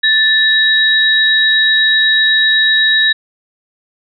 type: tone pair together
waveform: sine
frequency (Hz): 1760 / 3823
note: A6 / A#7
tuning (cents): 0 / +43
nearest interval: octave + minor second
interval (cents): 1343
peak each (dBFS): -11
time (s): 0.03-3.13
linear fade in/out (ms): 10
effects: none